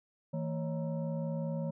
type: tone with frequency modulation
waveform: sine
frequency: 161.5 Hz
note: E3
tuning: 35 cents flat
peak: -32 dBFS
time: 0.33-1.71 s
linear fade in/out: 10 ms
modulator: 388 Hz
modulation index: 0.95
effects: none